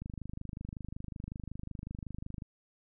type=click train; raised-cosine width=5 ms; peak=-28 dBFS; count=62; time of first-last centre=0.02-2.422 s; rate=25.4 Hz; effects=none